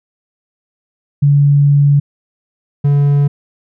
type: tone pair in turn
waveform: sine / triangle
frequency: 143 / 143 Hz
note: D3 / D3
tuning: -46 / -46 cents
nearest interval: unison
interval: 0 cents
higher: neither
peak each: -6 dBFS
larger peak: neither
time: 1.22-2 / 2.84-3.28 s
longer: first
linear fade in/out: 10 ms
effects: none